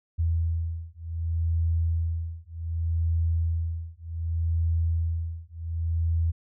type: beating tone pair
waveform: sine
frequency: 82.41 / 83.07 Hz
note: E2 / E2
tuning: 0 / +14 cents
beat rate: 0.66 Hz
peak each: -27 / -27 dBFS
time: 0.18-6.32 s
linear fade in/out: 20 ms
effects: none